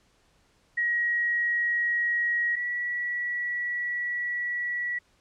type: tone pair in turn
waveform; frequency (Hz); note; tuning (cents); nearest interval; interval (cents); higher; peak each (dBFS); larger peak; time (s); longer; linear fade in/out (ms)
sine; 1900 / 1938.8; A#6 / B6; +33 / -32; unison; 35; second; -23 / -27; first; 0.77-2.56 / 2.56-4.99; second; 10
effects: pink hiss -65 dBFS RMS until 5.2 s + low-pass 8000 Hz 12 dB/octave